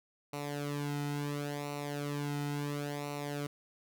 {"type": "tone with flanger", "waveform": "sawtooth", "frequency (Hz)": 144.8, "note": "D3", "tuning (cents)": -24, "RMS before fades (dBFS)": -37, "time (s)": [0.33, 3.47], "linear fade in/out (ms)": 5, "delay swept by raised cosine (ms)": [0.6, 1.8], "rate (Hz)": 0.72, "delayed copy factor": -0.75, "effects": []}